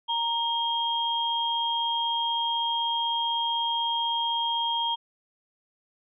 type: tone pair together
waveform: sine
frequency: 932.3 / 3228 Hz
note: A#5 / G#7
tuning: 0 / -50 cents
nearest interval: octave + minor seventh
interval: 2150 cents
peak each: -27 dBFS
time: 0.08-4.96 s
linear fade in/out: 20 ms
effects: none